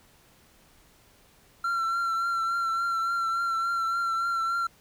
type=tone with vibrato; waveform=triangle; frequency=1361 Hz; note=F6; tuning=45 cents flat; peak=-23 dBFS; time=1.64-4.67 s; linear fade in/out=5 ms; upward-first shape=triangle; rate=3.5 Hz; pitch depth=33 cents each way; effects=pink hiss -59 dBFS RMS until 4.8 s